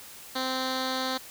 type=tone with low-pass filter; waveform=10% pulse; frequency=260 Hz; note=C4; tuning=11 cents flat; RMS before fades=-30 dBFS; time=0.35-1.18 s; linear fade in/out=10 ms; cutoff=4600 Hz; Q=3.3; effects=white hiss -46 dBFS RMS until 1.3 s